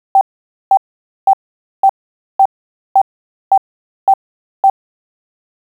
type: tone bursts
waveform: sine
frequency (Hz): 778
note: G5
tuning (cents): -13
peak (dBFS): -4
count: 9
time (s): 0.15-4.699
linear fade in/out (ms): 2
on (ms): 61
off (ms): 500
effects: 7-bit